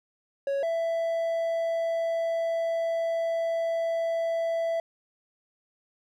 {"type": "tone pair in turn", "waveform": "triangle", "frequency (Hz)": [554.4, 663.5], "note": ["C#5", "E5"], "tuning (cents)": [0, 11], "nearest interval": "minor third", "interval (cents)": 311, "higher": "second", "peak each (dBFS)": -23, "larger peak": "neither", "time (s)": [[0.47, 0.63], [0.63, 4.8]], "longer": "second", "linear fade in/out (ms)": 2, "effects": []}